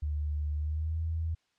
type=tone with pitch glide; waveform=sine; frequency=74.5 to 81.24 Hz; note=D2 to E2; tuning=+25 to -25 cents; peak=-29 dBFS; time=0.02-1.35 s; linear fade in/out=10 ms; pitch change=+150 cents; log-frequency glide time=0.57-1 s; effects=white hiss -74 dBFS RMS until 1.58 s + low-pass 5000 Hz 12 dB/octave